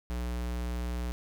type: tone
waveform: square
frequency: 60.3 Hz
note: B1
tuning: 41 cents flat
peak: -32 dBFS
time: 0.1-1.12 s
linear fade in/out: 0 ms
effects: none